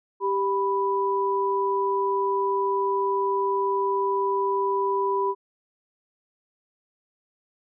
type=tone pair together; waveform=sine; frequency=393.1 / 987.8 Hz; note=G4 / B5; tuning=+5 / 0 cents; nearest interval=octave + major third; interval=1595 cents; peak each=-24 / -24 dBFS; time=0.2-5.35 s; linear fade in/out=50 ms; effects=none